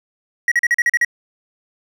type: tone bursts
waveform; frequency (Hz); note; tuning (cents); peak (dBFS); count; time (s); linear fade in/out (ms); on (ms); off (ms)
triangle; 1908; A#6; +40; -10; 8; 0.48-1.048; 2; 36; 40
effects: none